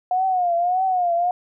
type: tone with vibrato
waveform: sine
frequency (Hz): 721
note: F#5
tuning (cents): -45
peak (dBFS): -17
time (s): 0.11-1.31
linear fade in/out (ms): 2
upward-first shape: triangle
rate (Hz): 1.7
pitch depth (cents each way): 110
effects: none